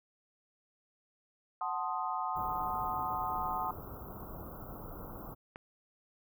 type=chord; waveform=sine; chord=F# diminished seventh; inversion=none; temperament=equal; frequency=740 / 880 / 1046.5 / 1244.5 Hz; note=F#5 / A5 / C6 / Eb6; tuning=0 / 0 / 0 / 0 cents; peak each=-38 dBFS; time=1.61-3.71 s; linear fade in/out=2 ms
type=band-stop noise; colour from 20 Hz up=pink; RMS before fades=-45 dBFS; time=2.35-5.35 s; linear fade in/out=20 ms; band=1400 to 13000 Hz; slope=96 dB/octave
type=click; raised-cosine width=0.5 ms; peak=-29 dBFS; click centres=5.559 s
effects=none